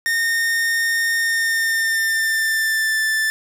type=tone with pitch glide; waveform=45% pulse; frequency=1833 to 1763.4 Hz; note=A#6 to A6; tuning=-30 to +3 cents; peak=-17 dBFS; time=0.06-3.3 s; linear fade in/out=0 ms; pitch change=-67 cents; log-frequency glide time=1.17-3.01 s; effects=none